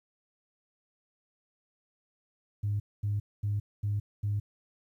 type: tone bursts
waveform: sine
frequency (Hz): 103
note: G#2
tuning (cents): -14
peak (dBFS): -26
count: 5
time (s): 2.63-4.4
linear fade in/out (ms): 10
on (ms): 170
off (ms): 230
effects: tanh soft clip ceiling -23 dBFS + 11-bit